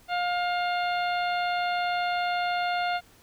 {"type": "harmonic tone with a mistuned harmonic", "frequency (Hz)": 709, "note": "F5", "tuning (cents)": 26, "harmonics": [1, 2, 3, 4, 5, 6], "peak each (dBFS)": [-26, -32, -36, -38, -40, -42], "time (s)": [0.08, 3.01], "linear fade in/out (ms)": 50, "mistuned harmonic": 4, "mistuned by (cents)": -29, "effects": ["pink hiss -57 dBFS RMS until 3.22 s"]}